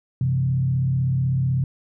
sine tone with frequency modulation, 130.81 Hz, C3, in tune, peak -18 dBFS, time 0.21-1.64 s, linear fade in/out 2 ms, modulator 36 Hz, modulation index 0.61, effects none

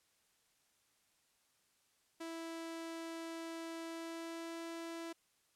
sawtooth tone with pitch glide, 329.6 to 332.5 Hz, E4 to E4, 0 to +15 cents, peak -39 dBFS, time 2.2-5.13 s, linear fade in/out 10 ms, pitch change +15 cents, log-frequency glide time 3.84-4.63 s, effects white hiss -75 dBFS RMS until 5.55 s + low-pass 11000 Hz 12 dB/octave

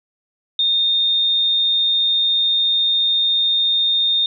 sine tone, 3657 Hz, A#7, 34 cents flat, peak -14 dBFS, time 0.59-4.26 s, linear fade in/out 2 ms, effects none

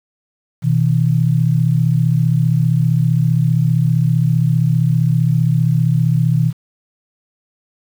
sine tone pair together, 124.76 / 160 Hz, B2 / D#3, +18 / +49 cents, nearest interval major third, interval 431 cents, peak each -14 dBFS, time 0.62-6.53 s, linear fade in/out 50 ms, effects 7-bit

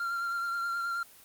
triangle tone with vibrato, 1382 Hz, F6, 19 cents flat, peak -28 dBFS, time 0-1.03 s, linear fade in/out 2 ms, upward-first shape triangle, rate 9.4 Hz, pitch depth 27 cents each way, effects white hiss -55 dBFS RMS until 1.24 s + Opus 24 kbps

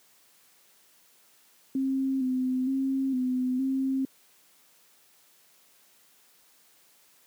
sine tone with pitch steps, 267.2 / 256.4 / 268 / 253.9 / 266.4 Hz, C4 / C4 / C4 / B3 / C4, +36 / -35 / +42 / +48 / +31 cents, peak -24 dBFS, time 1.75-4.05 s, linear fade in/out 2 ms, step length 460 ms, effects white hiss -61 dBFS RMS until 7.26 s + high-pass 150 Hz 12 dB/octave

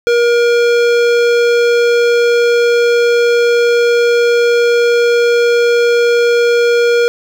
sine tone with hard clipping, 474.8 Hz, A#4, 32 cents sharp, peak -10 dBFS, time 0.07-7.08 s, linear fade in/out 0 ms, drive 17 dB, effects none

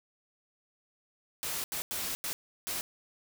white noise bursts at uneven times, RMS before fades -35 dBFS, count 5, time 1.43-1.64 / 1.72-1.82 / 1.91-2.15 / 2.24-2.33 / 2.67-2.81 s, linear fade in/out 0 ms, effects none

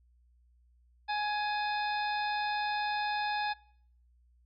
harmonic tone with a mistuned harmonic, 836 Hz, G#5, 11 cents sharp, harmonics 1 / 2 / 3 / 4 / 5 / 6, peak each -31 / -37 / -41 / -43 / -45 / -47 dBFS, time 1.08-3.54 s, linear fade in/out 20 ms, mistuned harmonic 4, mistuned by +120 cents, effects noise-tail reverb RT60 0.6 s tail -22 dB re dry + added 60 Hz sine -62 dBFS peak until 4.45 s

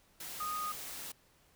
sine tone in noise, 1238 Hz, D#6, 9 cents flat, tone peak -35 dBFS, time 0.4-0.72 s, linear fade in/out 5 ms, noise white, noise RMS -44 dBFS, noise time 0.2-1.12 s, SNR +6 dB, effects pink hiss -67 dBFS RMS until 1.55 s

